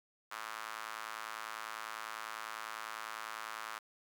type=tone with high-pass filter; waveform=sawtooth; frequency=110 Hz; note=A2; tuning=in tune; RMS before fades=-44 dBFS; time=0.31-3.79 s; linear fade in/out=10 ms; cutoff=1200 Hz; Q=2.5; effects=10-bit